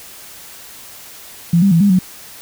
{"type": "tone with pitch steps", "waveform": "sine", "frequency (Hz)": [170.5, 197.6, 166.4, 202.4, 184.5], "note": ["F3", "G3", "E3", "G#3", "F#3"], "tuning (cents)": [-41, 14, 17, -44, -5], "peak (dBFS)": -8, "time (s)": [1.53, 1.99], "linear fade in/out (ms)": 5, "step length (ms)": 92, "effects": ["white hiss -37 dBFS RMS until 2.41 s"]}